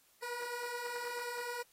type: beating tone pair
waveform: 15% pulse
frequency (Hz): 476.1 / 485.5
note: A#4 / B4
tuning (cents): +37 / -30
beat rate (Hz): 9.4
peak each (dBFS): -38 / -33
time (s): 0.22-1.63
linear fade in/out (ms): 10
effects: white hiss -68 dBFS RMS until 1.72 s + AAC 48 kbps